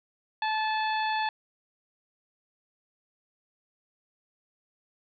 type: harmonic tone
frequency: 869 Hz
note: A5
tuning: 22 cents flat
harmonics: 1 / 2 / 3 / 4 / 5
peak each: -27 / -33 / -37 / -39 / -41 dBFS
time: 0.42-1.29 s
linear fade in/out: 2 ms
effects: none